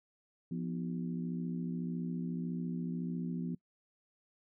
harmonic tone with a mistuned harmonic, 61.74 Hz, B1, in tune, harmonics 3 / 4 / 5 / 6, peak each -36 / -39 / -49 / -50 dBFS, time 0.51-3.55 s, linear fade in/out 5 ms, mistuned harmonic 3, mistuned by -120 cents, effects noise-tail reverb RT60 0.1 s tail -23 dB re dry

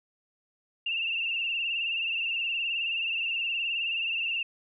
sine tone with vibrato, 2729 Hz, F7, 41 cents flat, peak -27 dBFS, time 0.86-4.43 s, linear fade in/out 5 ms, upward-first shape sine, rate 19 Hz, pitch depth 63 cents each way, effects none

